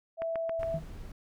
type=tone; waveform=sine; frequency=659.3 Hz; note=E5; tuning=in tune; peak=-30 dBFS; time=0.17-0.8 s; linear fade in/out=50 ms
type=click train; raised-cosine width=0.5 ms; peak=-24 dBFS; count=4; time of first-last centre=0.22-0.632 s; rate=7.29 Hz
type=noise; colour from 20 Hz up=brown; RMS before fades=-43 dBFS; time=0.59-1.12 s; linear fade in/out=5 ms
type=tone with exponential decay; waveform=sine; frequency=158.1 Hz; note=D#3; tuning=28 cents sharp; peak=-30 dBFS; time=0.74-0.94 s; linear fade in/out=2 ms; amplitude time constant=43 ms
effects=none